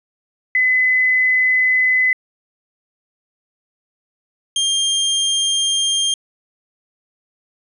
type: tone pair in turn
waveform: sine / sawtooth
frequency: 2019 / 3198 Hz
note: B6 / G7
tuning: +38 / +34 cents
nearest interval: minor sixth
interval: 796 cents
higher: second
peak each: -12 dBFS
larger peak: neither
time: 0.55-2.13 / 4.56-6.14 s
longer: neither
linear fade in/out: 2 ms
effects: resampled to 24000 Hz + 9-bit